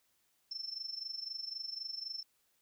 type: tone with amplitude modulation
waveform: sine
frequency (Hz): 5340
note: E8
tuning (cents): +22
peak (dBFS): -36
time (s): 0.51-2.23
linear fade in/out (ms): 5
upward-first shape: sine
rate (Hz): 23.9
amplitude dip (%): 80
effects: white hiss -75 dBFS RMS until 2.61 s